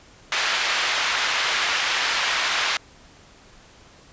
pink band-pass noise, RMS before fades -23 dBFS, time 0.32-2.77 s, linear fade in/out 2 ms, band 1300 to 4200 Hz, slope 12 dB/octave, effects pink hiss -50 dBFS RMS until 4.12 s + resampled to 16000 Hz

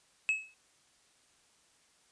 triangle tone with exponential decay, 2582 Hz, E7, 37 cents flat, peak -22 dBFS, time 0.29-0.54 s, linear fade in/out 0 ms, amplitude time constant 54 ms, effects white hiss -67 dBFS RMS until 2.11 s + resampled to 22050 Hz

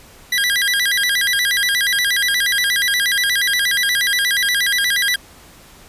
25% pulse tone with vibrato, 1785 Hz, A6, 24 cents sharp, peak -11 dBFS, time 0.32-5.16 s, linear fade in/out 5 ms, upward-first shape square, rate 8.4 Hz, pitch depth 170 cents each way, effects pink hiss -44 dBFS RMS until 5.88 s + resampled to 32000 Hz

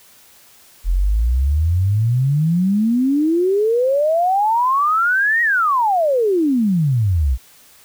sine exponential two-way sweep, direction up then down, 41.2 to 1911 to 58 Hz, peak -13 dBFS, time 0.84-7.38 s, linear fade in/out 50 ms, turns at 5.42 s, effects white hiss -48 dBFS RMS until 7.84 s

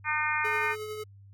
harmonic tone, 303.8 Hz, D#4, 41 cents flat, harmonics 3 / 4 / 5 / 6 / 7 / 8, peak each -33 / -33 / -33 / -33 / -33 / -33 dBFS, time 0.04-0.76 s, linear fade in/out 50 ms
square tone with tremolo, 427.6 Hz, A4, 49 cents flat, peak -34 dBFS, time 0.44-1.04 s, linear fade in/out 10 ms, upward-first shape triangle, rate 11 Hz, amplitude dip 40%
effects added 99 Hz sine -49 dBFS peak until 1.33 s

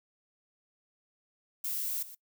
violet noise with echo, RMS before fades -34 dBFS, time 1.64-2.03 s, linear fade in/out 5 ms, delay 120 ms, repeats 1, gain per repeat -14 dB, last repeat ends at 2.15 s, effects noise-tail reverb RT60 0.1 s tail -20 dB re dry

